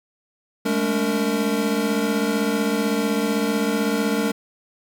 square tone cluster, 204.7 / 220.5 / 286.7 / 460.2 Hz, G#3 / A3 / D4 / A#4, -25 / +4 / -42 / -22 cents, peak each -26 dBFS, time 0.65-4.32 s, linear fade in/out 10 ms, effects none

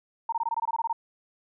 sine tone bursts, 918 Hz, A#5, 27 cents flat, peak -24 dBFS, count 12, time 0.29-0.929 s, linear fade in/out 5 ms, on 34 ms, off 21 ms, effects none

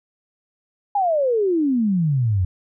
sine exponential sweep, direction down, 835 to 87.31 Hz, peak -16 dBFS, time 0.95-2.45 s, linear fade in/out 5 ms, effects none

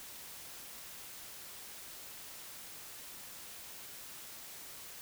silence, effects white hiss -49 dBFS RMS until 5.01 s

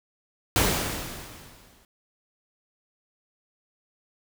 pink noise with exponential decay, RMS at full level -20 dBFS, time 0.56-1.85 s, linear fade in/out 1 ms, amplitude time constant 280 ms, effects none

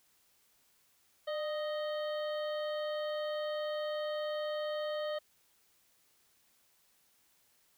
harmonic tone with a mistuned harmonic, 622.3 Hz, D#5, in tune, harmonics 1 / 2 / 3 / 5 / 6 / 7, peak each -34 / -45 / -47 / -47 / -55 / -54 dBFS, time 1.27-5.19 s, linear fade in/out 10 ms, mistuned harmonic 1, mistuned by -56 cents, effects white hiss -70 dBFS RMS until 7.77 s

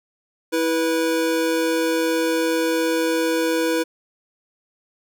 square tone pair together, 326.4 / 489.1 Hz, E4 / B4, -17 / -17 cents, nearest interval perfect fifth, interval 700 cents, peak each -22 dBFS, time 0.52-3.84 s, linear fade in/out 20 ms, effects none

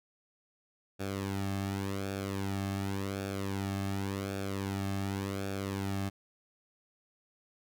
sawtooth tone with flanger, 98 Hz, G2, in tune, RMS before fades -35 dBFS, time 0.99-6.1 s, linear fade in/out 20 ms, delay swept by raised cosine 0.99 to 2.09 ms, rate 0.89 Hz, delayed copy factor -0.7, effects none

